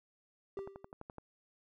triangle tone with exponential decay, 392 Hz, G4, in tune, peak -34 dBFS, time 0.57-0.92 s, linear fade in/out 2 ms, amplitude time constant 74 ms
click train, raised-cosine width 1 ms, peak -32 dBFS, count 8, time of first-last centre 0.59-1.183 s, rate 11.8 Hz
effects none

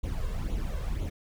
brown noise with flanger, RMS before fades -31 dBFS, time 0.03-1.1 s, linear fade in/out 10 ms, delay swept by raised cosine 0.29 to 1.89 ms, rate 2 Hz, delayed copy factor +0.7, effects none

